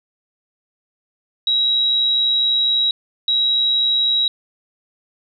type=tone pair in turn; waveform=sine; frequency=3856 / 3856 Hz; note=B7 / B7; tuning=-42 / -42 cents; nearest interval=unison; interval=0 cents; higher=neither; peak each=-14 dBFS; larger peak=neither; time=1.47-2.91 / 3.28-4.28 s; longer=first; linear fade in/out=2 ms; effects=none